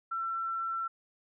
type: tone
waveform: sine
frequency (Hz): 1346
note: E6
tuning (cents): +36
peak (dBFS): -31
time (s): 0.11-0.88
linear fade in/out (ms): 10
effects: none